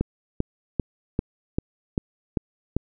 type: click train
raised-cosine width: 3 ms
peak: -9 dBFS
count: 8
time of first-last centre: 0.01-2.766 s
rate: 2.54 Hz
effects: none